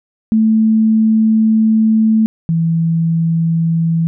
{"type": "tone pair in turn", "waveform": "sine", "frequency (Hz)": [220, 164.81], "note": ["A3", "E3"], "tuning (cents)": [0, 0], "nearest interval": "perfect fourth", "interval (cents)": 500, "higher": "first", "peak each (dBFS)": [-8, -11], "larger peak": "first", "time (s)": [[0.32, 2.26], [2.49, 4.07]], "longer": "first", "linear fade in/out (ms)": 0, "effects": []}